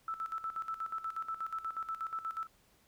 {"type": "tone with tremolo", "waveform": "sine", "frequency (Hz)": 1318.5, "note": "E6", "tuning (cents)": 0, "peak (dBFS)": -34, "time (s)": [0.08, 2.47], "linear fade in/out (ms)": 2, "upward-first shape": "square", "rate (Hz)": 8.3, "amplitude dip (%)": 75, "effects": ["pink hiss -68 dBFS RMS until 2.87 s"]}